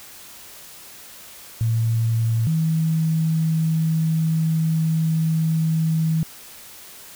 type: tone pair in turn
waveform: sine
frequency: 113.9 / 160.63 Hz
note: A#2 / E3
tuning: -40 / -45 cents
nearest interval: tritone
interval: 595 cents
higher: second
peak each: -17 dBFS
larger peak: neither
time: 1.61-2.47 / 2.47-6.23 s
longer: second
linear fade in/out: 0 ms
effects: white hiss -42 dBFS RMS until 7.15 s